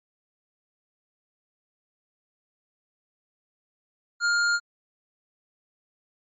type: tone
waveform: square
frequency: 1409 Hz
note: F6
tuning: 15 cents sharp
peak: -21 dBFS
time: 4.2-4.6 s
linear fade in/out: 50 ms
effects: MP3 32 kbps